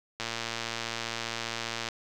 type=click train; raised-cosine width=0.2 ms; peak=-15 dBFS; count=195; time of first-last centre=0.2-1.887 s; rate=115 Hz; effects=none